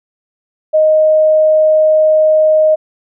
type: tone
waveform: sine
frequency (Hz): 622.3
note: D#5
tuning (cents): 0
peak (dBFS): -6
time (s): 0.73-2.76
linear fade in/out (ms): 20
effects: none